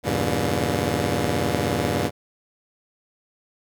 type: chord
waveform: 10% pulse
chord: E diminished seventh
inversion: none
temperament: just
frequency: 82.41 / 98.89 / 118.67 / 142.4 Hz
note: E2 / G2 / Bb2 / Db3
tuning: 0 / +16 / +31 / +47 cents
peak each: -19 dBFS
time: 0.03-2.11 s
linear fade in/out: 50 ms
effects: none